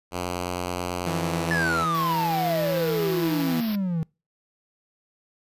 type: tone with pitch glide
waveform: 5% pulse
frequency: 89.2 to 83.23 Hz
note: F2 to E2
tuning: +37 to +17 cents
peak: -16 dBFS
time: 0.11-1.87 s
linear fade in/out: 50 ms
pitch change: -120 cents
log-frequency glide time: 1.1-1.64 s
type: tone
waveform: sawtooth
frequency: 164.81 Hz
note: E3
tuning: in tune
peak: -23 dBFS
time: 1.06-3.61 s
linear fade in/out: 10 ms
type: exponential sweep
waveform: triangle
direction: down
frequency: 1760 to 156.6 Hz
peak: -21 dBFS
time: 1.51-4.03 s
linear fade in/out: 0 ms
type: band-stop noise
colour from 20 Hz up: white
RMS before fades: -35 dBFS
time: 1.94-3.76 s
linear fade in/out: 10 ms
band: 5400 to 12000 Hz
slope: 96 dB/octave
effects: noise-tail reverb RT60 0.3 s tail -26 dB re dry + resampled to 32000 Hz